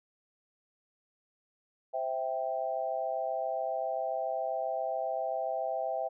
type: chord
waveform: sine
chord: C major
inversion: none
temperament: equal with one note detuned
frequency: 523.3 / 656.6 / 784 Hz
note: C5 / E5 / G5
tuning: 0 / -7 / 0 cents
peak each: -37 / -33 / -35 dBFS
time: 1.93-6.09 s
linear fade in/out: 20 ms
effects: none